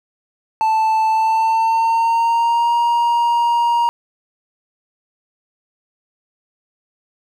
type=tone with pitch glide; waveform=triangle; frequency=880 to 943.2 Hz; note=A5 to A#5; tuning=0 to +20 cents; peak=-11 dBFS; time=0.61-3.89 s; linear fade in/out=0 ms; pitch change=+120 cents; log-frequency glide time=1.09-2.74 s; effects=none